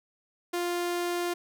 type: tone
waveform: sawtooth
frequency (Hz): 350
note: F4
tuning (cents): +4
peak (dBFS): -24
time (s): 0.53-1.34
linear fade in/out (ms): 10
effects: none